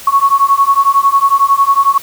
sine beating tone pair, 1103 / 1114 Hz, C#6 / C#6, -9 / +8 cents, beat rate 11 Hz, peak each -10 dBFS, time 0.07-1.98 s, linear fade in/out 5 ms, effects white hiss -32 dBFS RMS until 2.02 s

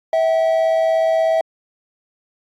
triangle tone pair together, 650 / 766.7 Hz, E5 / G5, -24 / -39 cents, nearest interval minor third, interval 285 cents, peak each -12 / -21 dBFS, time 0.13-1.41 s, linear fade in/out 2 ms, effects AAC 64 kbps

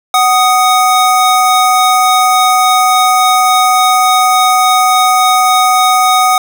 square tone pair together, 746 / 1244.5 Hz, F#5 / D#6, +14 / 0 cents, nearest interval major sixth, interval 886 cents, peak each -10 dBFS, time 0.14-6.38 s, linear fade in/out 2 ms, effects none

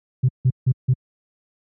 sine tone bursts, 127.7 Hz, C3, 42 cents flat, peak -11 dBFS, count 4, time 0.23-0.938 s, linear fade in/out 10 ms, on 57 ms, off 160 ms, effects tanh soft clip ceiling -8 dBFS + high-pass 80 Hz 12 dB/octave

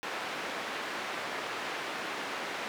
white band-pass noise, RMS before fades -37 dBFS, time 0.03-2.68 s, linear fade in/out 0 ms, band 260 to 2100 Hz, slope 12 dB/octave, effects none

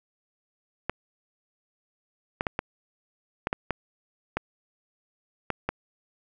clicks, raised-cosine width 0.5 ms, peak -11 dBFS, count 10, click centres 0.896 / 2.409 / 2.468 / 2.591 / 3.471 / 3.529 / 3.707 / 4.37 / 5.503 / 5.69 s, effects none

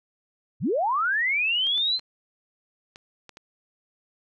sine linear sweep, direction up, 82.5 to 4172 Hz, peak -21 dBFS, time 0.6-2 s, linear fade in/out 50 ms
clicks, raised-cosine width 0.2 ms, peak -26 dBFS, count 6, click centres 1.669 / 1.778 / 1.994 / 2.959 / 3.293 / 3.371 s
effects none

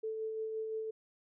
sine tone with tremolo, 440 Hz, A4, in tune, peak -34 dBFS, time 0.03-0.91 s, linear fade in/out 10 ms, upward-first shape sine, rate 5.8 Hz, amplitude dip 30%, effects none

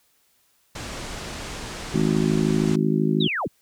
pink low-pass noise, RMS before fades -34 dBFS, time 0.75-2.76 s, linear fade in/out 5 ms, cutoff 8500 Hz, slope 24 dB/octave
harmonic tone, 52.9 Hz, G#1, 33 cents sharp, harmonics 3 / 4 / 5 / 6 / 7, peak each -23 / -23 / -26 / -27 / -26 dBFS, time 1.94-3.28 s, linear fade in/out 5 ms
sine linear sweep, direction down, 3998 to 40.9 Hz, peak -23 dBFS, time 3.2-3.48 s, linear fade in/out 10 ms
effects white hiss -64 dBFS RMS until 3.61 s

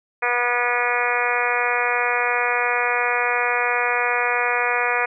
harmonic tone, 242.9 Hz, B3, 29 cents flat, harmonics 2 / 3 / 4 / 5 / 6 / 7 / 8 / 9 / 10, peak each -27 / -27 / -27 / -27 / -27 / -27 / -27 / -27 / -27 dBFS, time 0.22-5.06 s, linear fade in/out 10 ms, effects none

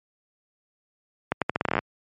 accelerating click train, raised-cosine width 0.5 ms, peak -7 dBFS, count 13, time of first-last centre 1.32-1.79 s, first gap 97 ms, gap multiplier 0.81, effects high-pass 100 Hz 12 dB/octave + MP3 48 kbps

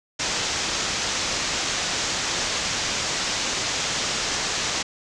white low-pass noise, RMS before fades -26 dBFS, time 0.19-4.83 s, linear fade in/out 10 ms, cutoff 7100 Hz, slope 48 dB/octave, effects none

